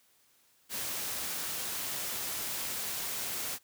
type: noise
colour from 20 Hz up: white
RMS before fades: -36 dBFS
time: 0.69-3.59 s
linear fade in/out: 50 ms
effects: white hiss -67 dBFS RMS until 3.63 s + high-pass 60 Hz 12 dB/octave